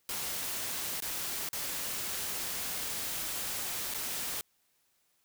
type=noise with dropouts; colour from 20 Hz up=white; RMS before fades=-36 dBFS; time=0.09-4.41 s; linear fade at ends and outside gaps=1 ms; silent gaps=1.003-1.022 / 1.489-1.53 / 3.939-3.945 s; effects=white hiss -73 dBFS RMS until 5.24 s